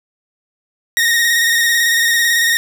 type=tone with vibrato; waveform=sawtooth; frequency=1864.7 Hz; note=A#6; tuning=in tune; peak=-8 dBFS; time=0.97-2.57 s; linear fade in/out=0 ms; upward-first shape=square; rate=18 Hz; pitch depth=28 cents each way; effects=none